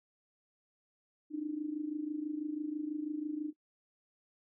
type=tone with amplitude modulation; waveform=sine; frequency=302.2 Hz; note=D4; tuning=50 cents sharp; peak=-31 dBFS; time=1.3-3.53 s; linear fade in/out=50 ms; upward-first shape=sine; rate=26.1 Hz; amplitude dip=75%; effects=noise-tail reverb RT60 0.1 s tail -22 dB re dry